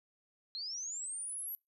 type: linear sweep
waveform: sine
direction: up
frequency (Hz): 4077 to 11840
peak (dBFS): -38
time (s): 0.55-1.55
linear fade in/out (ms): 0
effects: noise-tail reverb RT60 0.2 s tail -24 dB re dry